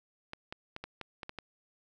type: clicks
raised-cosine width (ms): 0.3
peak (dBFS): -24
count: 8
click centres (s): 0.334 / 0.525 / 0.764 / 0.84 / 1.013 / 1.232 / 1.294 / 1.387
effects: none